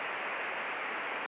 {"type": "low-pass noise", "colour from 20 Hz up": "white", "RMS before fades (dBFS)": -36, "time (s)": [0, 1.26], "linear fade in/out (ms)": 0, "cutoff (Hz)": 2600, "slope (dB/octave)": 48, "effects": ["high-pass 400 Hz 12 dB/octave", "resampled to 8000 Hz"]}